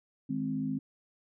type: chord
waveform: sine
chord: Ab major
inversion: second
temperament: equal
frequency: 155.56 / 207.7 / 261.6 Hz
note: Eb3 / Ab3 / C4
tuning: 0 / 0 / 0 cents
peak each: -37 / -36 / -32 dBFS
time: 0.29-0.79 s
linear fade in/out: 10 ms
effects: none